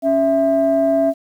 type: tone pair together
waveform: sine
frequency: 277.2 / 660.7 Hz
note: C#4 / E5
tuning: 0 / +4 cents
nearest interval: octave + minor third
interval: 1504 cents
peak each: -17 / -13 dBFS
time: 0.02-1.14 s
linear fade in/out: 50 ms
effects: tanh soft clip ceiling -7 dBFS + 8-bit